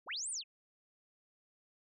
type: linear two-way sweep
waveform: sine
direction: up then down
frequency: 123.47 to 9397 to 2304 Hz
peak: -37 dBFS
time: 0.06-0.44 s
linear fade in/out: 50 ms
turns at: 0.3 s
effects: none